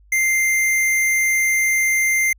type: tone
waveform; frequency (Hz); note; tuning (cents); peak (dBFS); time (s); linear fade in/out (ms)
square; 2093; C7; 0; -16; 0.12-2.33; 5
effects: added 50 Hz sine -48 dBFS peak until 2.38 s